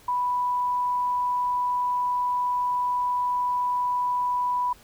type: tone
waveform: sine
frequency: 987 Hz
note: B5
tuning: 1 cent flat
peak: -22 dBFS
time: 0.08-4.73 s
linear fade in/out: 5 ms
effects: pink hiss -53 dBFS RMS until 4.83 s